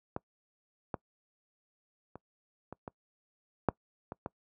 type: clicks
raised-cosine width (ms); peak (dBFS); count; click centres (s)
1; -20 / -19 / -30 / -28 / -26 / -10 / -25 / -22; 8; 0.164 / 0.942 / 2.156 / 2.726 / 2.878 / 3.687 / 4.121 / 4.261
effects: noise-tail reverb RT60 0.1 s tail -24 dB re dry + high-pass 80 Hz 12 dB/octave